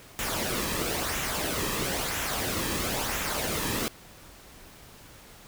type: noise with flanger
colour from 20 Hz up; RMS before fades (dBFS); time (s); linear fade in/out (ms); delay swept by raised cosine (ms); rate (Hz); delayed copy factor
pink; -30; 0.19-3.88; 0; 0.21 to 1.41; 1; -0.5
effects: pink hiss -50 dBFS RMS until 5.47 s